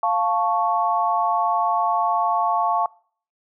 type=chord; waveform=sine; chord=F augmented; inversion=none; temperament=equal; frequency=698.5 / 880 / 1108.7 Hz; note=F5 / A5 / C#6; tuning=0 / 0 / 0 cents; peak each=-22 dBFS; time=0.03-2.86 s; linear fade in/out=2 ms; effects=noise-tail reverb RT60 0.5 s tail -24 dB re dry